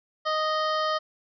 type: harmonic tone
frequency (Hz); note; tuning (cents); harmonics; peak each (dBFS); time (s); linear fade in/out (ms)
622; D#5; -1; 1 / 2 / 3 / 5 / 6 / 7 / 8 / 9; -28 / -26 / -35 / -36 / -43 / -39 / -40 / -49; 0.25-0.99; 20
effects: none